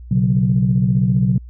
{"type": "chord", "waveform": "sine", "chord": "B suspended second", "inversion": "none", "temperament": "equal", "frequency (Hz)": [123.47, 138.59, 185], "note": ["B2", "C#3", "F#3"], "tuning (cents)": [0, 0, 0], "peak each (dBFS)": [-16, -18, -16], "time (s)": [0.11, 1.38], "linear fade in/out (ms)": 5, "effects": ["tanh soft clip ceiling -4 dBFS", "added 60 Hz sine -33 dBFS peak until 1.49 s"]}